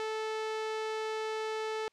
sawtooth tone, 437.2 Hz, A4, 11 cents flat, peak -29 dBFS, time 0-1.88 s, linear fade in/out 0 ms, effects white hiss -73 dBFS RMS until 1.92 s + low-pass 5000 Hz 12 dB/octave

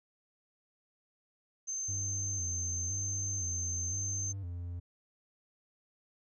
sine tone, 6272 Hz, G8, in tune, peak -34 dBFS, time 1.67-4.33 s, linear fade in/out 20 ms
triangle tone with vibrato, 92.4 Hz, F#2, 2 cents flat, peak -35 dBFS, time 1.88-4.8 s, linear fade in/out 10 ms, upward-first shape square, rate 0.98 Hz, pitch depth 100 cents each way
effects none

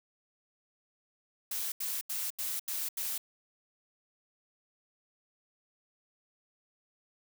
blue noise bursts, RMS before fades -35 dBFS, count 6, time 1.51-3.18 s, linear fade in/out 5 ms, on 210 ms, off 82 ms, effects none

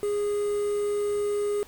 triangle tone with quantisation, 412 Hz, G#4, 14 cents flat, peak -22 dBFS, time 0.03-1.63 s, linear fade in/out 0 ms, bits 7, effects pink hiss -51 dBFS RMS until 1.67 s

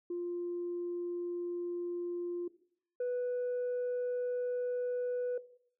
sine tone pair in turn, 349.6 / 493.3 Hz, F4 / B4, +2 / -2 cents, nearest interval tritone, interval 596 cents, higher second, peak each -33 / -29 dBFS, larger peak second, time 0.1-2.48 / 3-5.38 s, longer neither, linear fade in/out 5 ms, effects noise-tail reverb RT60 0.6 s tail -17 dB re dry + tanh soft clip ceiling -30 dBFS

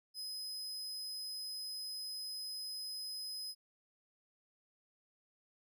40% pulse tone, 5050 Hz, D#8, 25 cents sharp, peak -40 dBFS, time 0.14-3.55 s, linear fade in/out 50 ms, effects none

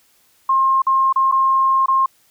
sine tone with dropouts, 1066 Hz, C6, 32 cents sharp, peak -12 dBFS, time 0.49-2.06 s, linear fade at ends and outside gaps 5 ms, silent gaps 0.82-0.867 / 1.127-1.159 / 1.315-1.322 / 1.86-1.882 s, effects white hiss -57 dBFS RMS until 2.3 s

